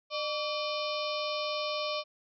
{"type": "harmonic tone with a mistuned harmonic", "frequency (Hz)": 604, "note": "D5", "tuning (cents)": 48, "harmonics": [1, 2, 4, 5, 6, 7, 8, 9], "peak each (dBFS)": [-34, -37, -40, -41, -42, -42, -43, -44], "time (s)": [0.1, 2.04], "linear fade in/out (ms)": 50, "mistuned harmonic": 2, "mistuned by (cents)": -88, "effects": []}